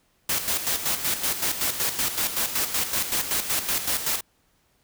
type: noise with tremolo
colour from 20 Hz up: white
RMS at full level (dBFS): -24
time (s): 0.29-4.21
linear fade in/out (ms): 5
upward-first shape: square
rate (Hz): 5.3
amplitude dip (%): 60
effects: pink hiss -66 dBFS RMS until 4.83 s